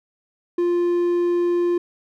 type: tone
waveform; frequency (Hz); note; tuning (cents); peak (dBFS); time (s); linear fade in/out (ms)
triangle; 349.2; F4; 0; -15; 0.58-1.78; 5
effects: none